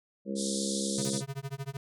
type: harmonic tone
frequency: 67.9 Hz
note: C#2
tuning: 35 cents flat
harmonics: 3 / 4 / 5 / 6 / 7 / 8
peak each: -33 / -43 / -39 / -45 / -40 / -41 dBFS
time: 0.25-1.23 s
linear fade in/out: 50 ms
type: band-pass noise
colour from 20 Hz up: white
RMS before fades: -36 dBFS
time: 0.35-1.23 s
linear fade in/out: 50 ms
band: 3400 to 10000 Hz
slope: 96 dB/octave
type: tone with tremolo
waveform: square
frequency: 137.4 Hz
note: C#3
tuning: 15 cents flat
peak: -33 dBFS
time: 0.98-1.77 s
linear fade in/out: 2 ms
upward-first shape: sine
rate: 13 Hz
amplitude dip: 100%
type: noise with exponential decay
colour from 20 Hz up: white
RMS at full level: -40 dBFS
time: 1.05-1.14 s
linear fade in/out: 0 ms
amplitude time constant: 18 ms
effects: none